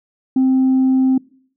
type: tone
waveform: sine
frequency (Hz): 261.6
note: C4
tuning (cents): 0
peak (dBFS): -9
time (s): 0.36-1.18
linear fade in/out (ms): 5
effects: noise-tail reverb RT60 0.6 s tail -25 dB re dry + tanh soft clip ceiling -9 dBFS